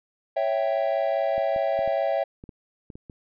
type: chord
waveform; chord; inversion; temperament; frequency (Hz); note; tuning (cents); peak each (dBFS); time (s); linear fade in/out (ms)
triangle; C# diminished; none; equal; 554.4 / 659.3 / 784; C#5 / E5 / G5; 0 / 0 / 0; -24 / -23 / -27; 0.36-2.24; 10
type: clicks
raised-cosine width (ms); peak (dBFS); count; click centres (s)
3; -28; 9; 1.38 / 1.562 / 1.791 / 1.877 / 2.439 / 2.492 / 2.902 / 2.955 / 3.098
effects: resampled to 11025 Hz